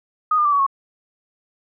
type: tone with pitch steps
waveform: sine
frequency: 1244.5 / 1205.6 / 1167.9 / 1131.4 / 1096 Hz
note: D#6 / D6 / D6 / C#6 / C#6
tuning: 0 / +45 / -10 / +35 / -20 cents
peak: -14 dBFS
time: 0.31-0.665 s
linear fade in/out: 5 ms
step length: 71 ms
effects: none